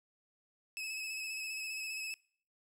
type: tone with vibrato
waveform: sawtooth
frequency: 2584 Hz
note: E7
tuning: 35 cents flat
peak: -35 dBFS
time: 0.77-2.14 s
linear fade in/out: 0 ms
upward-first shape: square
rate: 15 Hz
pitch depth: 23 cents each way
effects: noise-tail reverb RT60 0.5 s tail -23 dB re dry + low-pass 12000 Hz 12 dB/octave